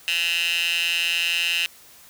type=tone with high-pass filter; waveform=15% pulse; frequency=170.3 Hz; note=F3; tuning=43 cents flat; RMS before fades=-23 dBFS; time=0.08-1.66 s; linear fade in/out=0 ms; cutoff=2700 Hz; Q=6; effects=white hiss -49 dBFS RMS until 2.09 s